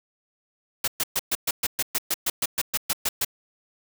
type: noise bursts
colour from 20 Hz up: white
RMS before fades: -24 dBFS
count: 16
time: 0.84-3.248 s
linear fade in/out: 5 ms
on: 38 ms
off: 120 ms
effects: none